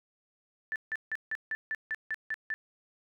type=tone bursts; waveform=sine; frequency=1760 Hz; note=A6; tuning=in tune; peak=-30 dBFS; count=10; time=0.72-2.54 s; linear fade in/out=0 ms; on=38 ms; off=160 ms; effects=none